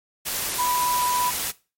sine tone in noise, 988 Hz, B5, in tune, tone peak -21 dBFS, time 0.58-1.31 s, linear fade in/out 20 ms, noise white, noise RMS -27 dBFS, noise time 0.25-1.52 s, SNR +3 dB, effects noise-tail reverb RT60 0.3 s tail -19 dB re dry + MP3 64 kbps

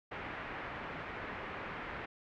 white low-pass noise, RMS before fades -43 dBFS, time 0.11-2.06 s, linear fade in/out 10 ms, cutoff 2100 Hz, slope 24 dB/octave, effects none

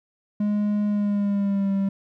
triangle tone with pitch glide, 207.7 to 196.04 Hz, G#3 to G3, 0 to 0 cents, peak -18 dBFS, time 0.4-1.89 s, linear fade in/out 5 ms, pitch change -100 cents, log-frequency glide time 0.87-1.72 s, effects none

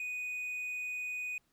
triangle tone, 2484 Hz, D#7, 3 cents flat, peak -34 dBFS, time 0-1.38 s, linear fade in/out 2 ms, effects pink hiss -75 dBFS RMS until 1.52 s

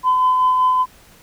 sine tone with tremolo, 1016 Hz, B5, 49 cents sharp, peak -10 dBFS, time 0.03-0.86 s, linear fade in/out 50 ms, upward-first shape sine, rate 5.2 Hz, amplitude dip 30%, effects tanh soft clip ceiling -8 dBFS + pink hiss -48 dBFS RMS until 1.22 s

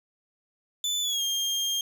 30% pulse tone with pitch glide, 3500 to 3210 Hz, A7 to G7, -10 to +40 cents, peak -23 dBFS, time 0.84-1.81 s, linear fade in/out 2 ms, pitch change -150 cents, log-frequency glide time 1.02-1.23 s, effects none

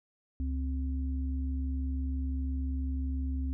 sine tone pair together, 69.3 / 261.6 Hz, C#2 / C4, 0 / 0 cents, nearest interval octave + major seventh, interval 2300 cents, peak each -30 / -38 dBFS, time 0.4-3.53 s, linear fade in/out 0 ms, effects none

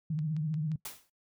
sine tone with vibrato, 154.7 Hz, D#3, 10 cents flat, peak -29 dBFS, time 0.1-0.76 s, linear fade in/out 5 ms, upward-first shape triangle, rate 15 Hz, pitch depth 110 cents each way
click train, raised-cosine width 0.2 ms, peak -36 dBFS, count 4, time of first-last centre 0.19-0.717 s, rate 5.69 Hz
white noise with exponential decay, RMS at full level -37 dBFS, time 0.85-1.1 s, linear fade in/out 5 ms, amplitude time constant 53 ms
effects noise-tail reverb RT60 0.1 s tail -19 dB re dry

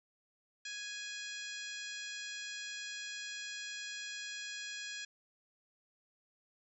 harmonic tone with a mistuned harmonic, 831 Hz, G#5, 1 cent sharp, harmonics 2 / 3 / 4 / 5 / 6 / 7 / 8 / 9, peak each -46 / -48 / -48 / -50 / -53 / -52 / -54 / -55 dBFS, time 0.65-5.05 s, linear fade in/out 5 ms, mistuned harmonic 8, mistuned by +64 cents, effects none

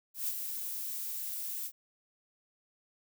violet noise with ADSR envelope, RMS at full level -32 dBFS, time 0.14-1.72 s, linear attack 140 ms, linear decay 37 ms, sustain -6 dB, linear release 62 ms, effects none

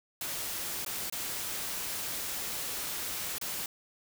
white noise with dropouts, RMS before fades -36 dBFS, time 0.21-3.66 s, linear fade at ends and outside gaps 2 ms, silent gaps 0.849-0.862 / 1.099-1.124 / 3.383-3.413 s, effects none

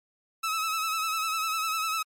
sawtooth tone with vibrato, 1297 Hz, E6, 28 cents flat, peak -23 dBFS, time 0.43-2.03 s, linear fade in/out 10 ms, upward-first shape sine, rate 10 Hz, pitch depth 43 cents each way, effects MP3 64 kbps

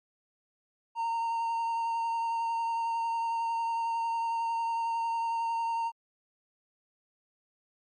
triangle tone with vibrato, 920 Hz, A#5, 23 cents flat, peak -26 dBFS, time 0.95-5.92 s, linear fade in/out 50 ms, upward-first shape triangle, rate 11 Hz, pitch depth 15 cents each way, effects MP3 48 kbps

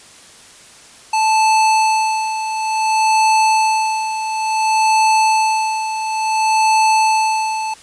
square tone with tremolo, 876 Hz, A5, 8 cents flat, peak -11 dBFS, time 1.13-7.74 s, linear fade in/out 5 ms, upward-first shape sine, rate 0.57 Hz, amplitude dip 65%, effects white hiss -42 dBFS RMS until 7.82 s + resampled to 22050 Hz

